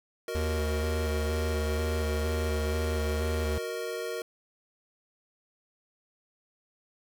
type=chord; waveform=square; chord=D# minor; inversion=first; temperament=equal; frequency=370 / 466.2 / 622.3 Hz; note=F#4 / A#4 / D#5; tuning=0 / 0 / 0 cents; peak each=-39 / -35 / -40 dBFS; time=0.28-4.22 s; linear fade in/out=2 ms
type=tone with vibrato; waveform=square; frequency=77.1 Hz; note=D#2; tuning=15 cents flat; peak=-29 dBFS; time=0.35-3.58 s; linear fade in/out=0 ms; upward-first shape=square; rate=2.1 Hz; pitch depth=40 cents each way
effects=none